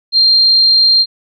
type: tone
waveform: sine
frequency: 4186 Hz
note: C8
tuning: in tune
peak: -6 dBFS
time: 0.12-1.06 s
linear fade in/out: 50 ms
effects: none